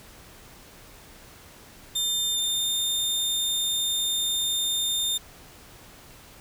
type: tone with pitch glide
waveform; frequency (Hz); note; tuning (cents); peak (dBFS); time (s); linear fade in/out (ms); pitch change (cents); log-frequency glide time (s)
sawtooth; 3600 to 3625; A7 to A#7; +39 to -49; -21; 1.95-5.18; 10; +12; 2.32-2.66
effects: pink hiss -49 dBFS RMS until 6.4 s